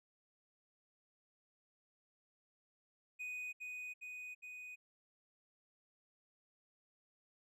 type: tone with echo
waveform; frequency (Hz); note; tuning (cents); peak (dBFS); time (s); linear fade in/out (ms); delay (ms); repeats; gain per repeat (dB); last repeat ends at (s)
triangle; 2489; D#7; 0; -40; 3.19-3.53; 20; 410; 3; -2; 4.76
effects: none